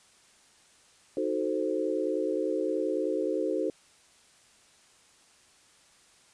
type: chord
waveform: sine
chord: D# diminished seventh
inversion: none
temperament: equal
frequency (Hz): 311.1 / 370 / 440 / 523.3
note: D#4 / F#4 / A4 / C5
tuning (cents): 0 / 0 / 0 / 0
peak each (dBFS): -32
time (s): 1.17-3.7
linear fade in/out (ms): 2
effects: white hiss -60 dBFS RMS until 6.33 s + resampled to 22050 Hz